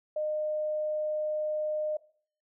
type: tone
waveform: sine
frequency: 611 Hz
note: D#5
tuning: 32 cents flat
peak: -28 dBFS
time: 0.16-1.97 s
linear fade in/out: 5 ms
effects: noise-tail reverb RT60 0.5 s tail -19 dB re dry